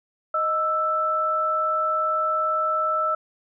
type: tone pair together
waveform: sine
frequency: 622.3 / 1321.2 Hz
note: D#5 / E6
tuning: 0 / +4 cents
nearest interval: octave + minor second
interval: 1304 cents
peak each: -27 / -21 dBFS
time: 0.34-3.15 s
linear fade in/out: 5 ms
effects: none